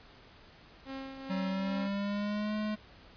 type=tone with tremolo; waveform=sawtooth; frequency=268.4 Hz; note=C4; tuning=44 cents sharp; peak=-34 dBFS; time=0.85-1.9 s; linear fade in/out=50 ms; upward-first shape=triangle; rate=2.4 Hz; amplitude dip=55%
type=tone with pitch glide; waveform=square; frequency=189.6 to 212.8 Hz; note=F#3 to G#3; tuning=+43 to +42 cents; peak=-32 dBFS; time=1.29-2.76 s; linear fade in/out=20 ms; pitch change=+199 cents; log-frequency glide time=1.47-2.55 s
effects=pink hiss -56 dBFS RMS until 3.16 s + resampled to 11025 Hz